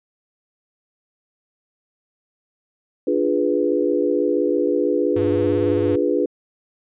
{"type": "chord", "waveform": "sine", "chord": "D diminished seventh", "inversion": "none", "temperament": "equal", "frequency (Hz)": [293.7, 349.2, 415.3, 493.9], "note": ["D4", "F4", "Ab4", "Cb5"], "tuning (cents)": [0, 0, 0, 0], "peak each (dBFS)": -22, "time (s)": [3.07, 6.26], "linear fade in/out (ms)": 5}
{"type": "tone with vibrato", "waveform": "square", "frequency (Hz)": 99.5, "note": "G2", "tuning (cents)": 26, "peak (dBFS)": -26, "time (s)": [5.16, 5.96], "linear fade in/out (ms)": 5, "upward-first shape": "square", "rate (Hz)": 18, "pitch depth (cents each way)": 56}
{"effects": ["resampled to 8000 Hz"]}